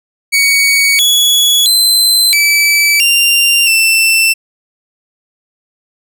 sawtooth tone with pitch steps, 2244 / 3381 / 4075 / 2307 / 2782 / 2674 Hz, C#7 / G#7 / C8 / D7 / F7 / E7, +21 / +30 / -47 / -31 / -7 / +24 cents, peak -4 dBFS, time 0.32-4.34 s, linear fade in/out 20 ms, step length 670 ms, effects none

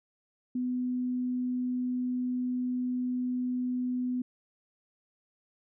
sine tone, 250 Hz, B3, 21 cents sharp, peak -28 dBFS, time 0.55-4.22 s, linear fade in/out 5 ms, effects none

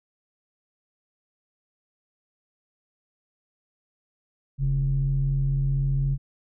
sine tone pair together, 40.61 / 136.6 Hz, E1 / C#3, -25 / -25 cents, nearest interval octave + major sixth, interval 2100 cents, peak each -25 / -21 dBFS, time 4.58-6.18 s, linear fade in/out 50 ms, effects tanh soft clip ceiling -15 dBFS

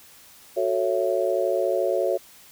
sine chord, F# minor seventh, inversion none, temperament just, 370 / 444 / 555 / 666 Hz, F#4 / A4 / C#5 / E5, 0 / +16 / +2 / +18 cents, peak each -26 / -28 / -24 / -27 dBFS, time 0.56-2.18 s, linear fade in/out 20 ms, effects white hiss -50 dBFS RMS until 2.51 s

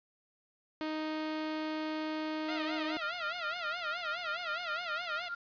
sawtooth tone, 311.1 Hz, D#4, in tune, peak -30 dBFS, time 0.81-2.97 s, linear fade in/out 0 ms
10% pulse tone with vibrato, 659.3 Hz, E5, in tune, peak -29 dBFS, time 2.48-5.29 s, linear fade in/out 10 ms, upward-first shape sine, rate 4.8 Hz, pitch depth 150 cents each way
sine tone with tremolo, 1396.9 Hz, F6, in tune, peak -33 dBFS, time 3.01-5.35 s, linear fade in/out 10 ms, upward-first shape sine, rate 4.8 Hz, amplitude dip 95%
effects resampled to 11025 Hz + 9-bit

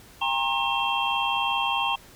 sine tone cluster, 802 / 925 / 1070 / 2711 / 3207 Hz, G5 / A#5 / C6 / E7 / G7, +39 / -14 / +38 / +48 / +39 cents, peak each -29 dBFS, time 0.21-1.96 s, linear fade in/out 10 ms, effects pink hiss -50 dBFS RMS until 2.15 s

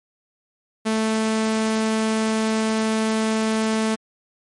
sawtooth tone, 220 Hz, A3, in tune, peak -15 dBFS, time 0.85-3.96 s, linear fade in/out 20 ms, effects MP3 48 kbps

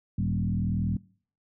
sine tone with frequency modulation, 146.7 Hz, D3, 2 cents flat, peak -24 dBFS, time 0.18-0.97 s, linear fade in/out 5 ms, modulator 40.8 Hz, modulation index 1.9, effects noise-tail reverb RT60 0.5 s tail -24 dB re dry

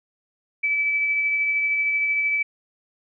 sine tone with tremolo, 2305 Hz, D7, 33 cents flat, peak -18 dBFS, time 0.63-2.43 s, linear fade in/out 10 ms, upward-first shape triangle, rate 13 Hz, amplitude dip 30%, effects none

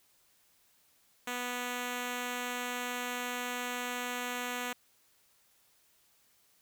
5% pulse tone, 246.1 Hz, B3, 6 cents flat, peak -23 dBFS, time 1.27-4.73 s, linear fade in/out 5 ms, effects white hiss -68 dBFS RMS until 6.61 s

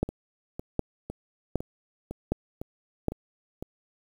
two click trains, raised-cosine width 2 ms, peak -11 / -21 dBFS, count 5 / 8, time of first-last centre 0.03-3.083 / 0.09-3.625 s, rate 1.31 / 1.98 Hz, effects 8-bit

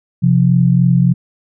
sine tone pair together, 131.24 / 174.61 Hz, C3 / F3, +6 / 0 cents, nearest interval perfect fourth, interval 494 cents, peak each -11 dBFS, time 0.22-1.14 s, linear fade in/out 20 ms, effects none

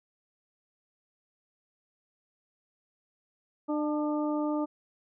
harmonic tone with a mistuned harmonic, 300.3 Hz, D4, 39 cents sharp, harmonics 1 / 2 / 3 / 4, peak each -28 / -34 / -38 / -40 dBFS, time 3.68-4.66 s, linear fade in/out 20 ms, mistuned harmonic 3, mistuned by -31 cents, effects none

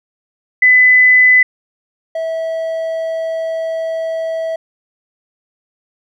sine / triangle tone pair in turn, 2006 / 650.7 Hz, B6 / E5, +26 / -23 cents, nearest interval octave + perfect fifth, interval 1949 cents, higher first, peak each -5 / -15 dBFS, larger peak first, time 0.62-1.43 / 2.15-4.56 s, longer second, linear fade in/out 5 ms, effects none

